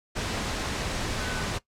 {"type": "tone in noise", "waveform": "sine", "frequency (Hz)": 1500, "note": "F#6", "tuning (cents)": 23, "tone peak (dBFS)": -35, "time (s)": [1.2, 1.44], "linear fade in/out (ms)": 20, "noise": "pink", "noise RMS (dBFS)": -30, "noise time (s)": [0.15, 1.59], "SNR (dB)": -8, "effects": ["noise-tail reverb RT60 0.1 s tail -18 dB re dry", "low-pass 7000 Hz 12 dB/octave"]}